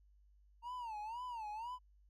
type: tone with vibrato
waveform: triangle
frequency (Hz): 916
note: A#5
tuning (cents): -31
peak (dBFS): -40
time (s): 0.62-1.79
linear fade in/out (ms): 50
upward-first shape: sine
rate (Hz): 2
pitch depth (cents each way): 160
effects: added 50 Hz sine -64 dBFS peak until 2.09 s